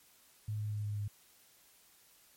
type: tone with pitch steps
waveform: sine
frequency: 106.6 / 105.74 / 104.89 / 104.04 / 103.21 Hz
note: G#2 / G#2 / G#2 / G#2 / G#2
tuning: +46 / +32 / +18 / +4 / -10 cents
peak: -34 dBFS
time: 0.48-1.08 s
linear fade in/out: 5 ms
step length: 120 ms
effects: white hiss -64 dBFS RMS until 2.36 s + MP3 64 kbps